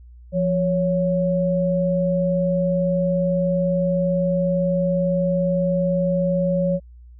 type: tone pair together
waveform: sine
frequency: 173.77 / 556 Hz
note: F3 / C#5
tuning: -8 / +5 cents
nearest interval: octave + minor sixth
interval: 2013 cents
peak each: -20 dBFS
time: 0.32-6.8 s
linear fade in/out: 50 ms
effects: added 60 Hz sine -41 dBFS peak until 7.19 s